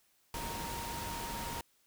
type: tone in noise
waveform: sine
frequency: 932.3 Hz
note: A#5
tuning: in tune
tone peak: -42 dBFS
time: 0.34-1.61 s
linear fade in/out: 2 ms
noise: pink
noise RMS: -41 dBFS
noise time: 0.34-1.61 s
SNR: -4 dB
effects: white hiss -71 dBFS RMS until 1.86 s